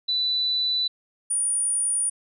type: tone pair in turn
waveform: sine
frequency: 3980 / 9485 Hz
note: B7 / D9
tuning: +13 / +16 cents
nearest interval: octave + minor third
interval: 1503 cents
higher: second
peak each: -21 dBFS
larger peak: neither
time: 0.08-0.88 / 1.3-2.1 s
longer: neither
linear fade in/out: 10 ms
effects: none